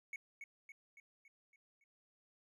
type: tone with echo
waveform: triangle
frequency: 2216 Hz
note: C#7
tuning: 1 cent flat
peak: -40 dBFS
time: 0.13-0.16 s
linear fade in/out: 2 ms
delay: 280 ms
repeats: 6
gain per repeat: -5 dB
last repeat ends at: 1.84 s
effects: none